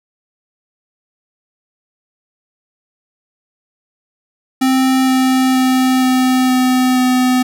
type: tone with pitch steps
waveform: square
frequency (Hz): 261.6 / 259.9 / 258.3 / 256.7 / 255 / 253.4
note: C4 / C4 / C4 / C4 / C4 / B3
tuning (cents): 0 / -11 / -22 / -33 / -44 / +45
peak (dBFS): -11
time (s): 4.61-7.43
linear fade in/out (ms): 10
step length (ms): 470
effects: none